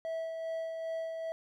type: tone with tremolo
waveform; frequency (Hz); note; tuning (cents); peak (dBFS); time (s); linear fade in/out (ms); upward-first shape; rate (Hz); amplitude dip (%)
triangle; 652; E5; -19; -31; 0.05-1.32; 0; sine; 2.5; 35
effects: none